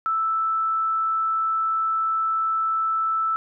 sine tone, 1318.5 Hz, E6, in tune, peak -20 dBFS, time 0.06-3.36 s, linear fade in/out 0 ms, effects none

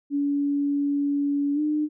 sine tone with pitch glide, 284.9 to 301.8 Hz, C#4 to D4, +48 to +47 cents, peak -21 dBFS, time 0.1-1.89 s, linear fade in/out 50 ms, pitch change +99 cents, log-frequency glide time 1.54-1.6 s, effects none

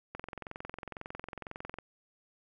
click train, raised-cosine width 0.5 ms, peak -25 dBFS, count 37, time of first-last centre 0.15-1.786 s, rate 22 Hz, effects none

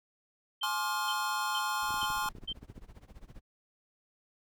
sine tone bursts, 3127 Hz, G7, 5 cents flat, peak -33 dBFS, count 5, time 0.61-2.53 s, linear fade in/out 10 ms, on 56 ms, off 410 ms
square chord, D half-diminished seventh, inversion second, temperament just, 845.8 / 1057.2 / 1174.7 / 1409.6 Hz, Ab5 / C6 / D6 / F6, +31 / +18 / 0 / +16 cents, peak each -37 / -35 / -41 / -37 dBFS, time 0.63-2.29 s, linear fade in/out 2 ms
brown noise with tremolo, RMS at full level -47 dBFS, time 1.82-3.41 s, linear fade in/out 20 ms, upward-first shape sine, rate 15 Hz, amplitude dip 90%
clicks, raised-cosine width 3 ms, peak -35 dBFS, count 12, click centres 1.907 / 1.942 / 2.03 / 2.103 / 2.26 / 2.352 / 2.384 / 2.437 / 2.517 / 2.63 / 2.7 / 2.779 s
effects none

